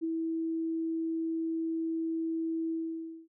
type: tone with ADSR envelope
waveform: sine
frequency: 326.2 Hz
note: E4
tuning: 18 cents flat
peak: -27 dBFS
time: 0.01-3.28 s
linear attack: 32 ms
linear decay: 10 ms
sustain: -2 dB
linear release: 570 ms
effects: noise-tail reverb RT60 0.1 s tail -20 dB re dry